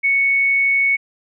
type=tone; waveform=sine; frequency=2217 Hz; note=C#7; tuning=in tune; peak=-13 dBFS; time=0.03-0.97 s; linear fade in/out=20 ms; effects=none